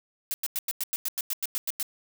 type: noise bursts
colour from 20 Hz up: blue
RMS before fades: -29 dBFS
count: 13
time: 0.31-1.828 s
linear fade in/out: 0 ms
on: 30 ms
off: 94 ms
effects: none